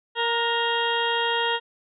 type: harmonic tone with a mistuned harmonic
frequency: 466.2 Hz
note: A#4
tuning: in tune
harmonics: 1 / 2 / 3 / 4 / 6 / 7 / 8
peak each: -28 / -26 / -31 / -29 / -31 / -29 / -36 dBFS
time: 0.15-1.6 s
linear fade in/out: 50 ms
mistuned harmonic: 3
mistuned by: +32 cents
effects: none